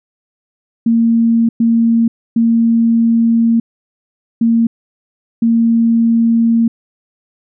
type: tone bursts at uneven times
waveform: sine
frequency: 230 Hz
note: A#3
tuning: 23 cents flat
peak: -8 dBFS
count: 5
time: 0.86-1.49 / 1.6-2.08 / 2.36-3.6 / 4.41-4.67 / 5.42-6.68 s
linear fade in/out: 5 ms
effects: none